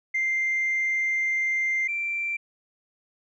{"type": "tone pair in turn", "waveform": "sine", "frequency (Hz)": [2093, 2352], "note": ["C7", "D7"], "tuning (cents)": [0, 2], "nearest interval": "major second", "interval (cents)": 202, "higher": "second", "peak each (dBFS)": [-21, -25], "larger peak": "first", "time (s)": [[0.14, 1.88], [1.88, 2.37]], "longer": "first", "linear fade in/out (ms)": 10, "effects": ["tanh soft clip ceiling -19 dBFS"]}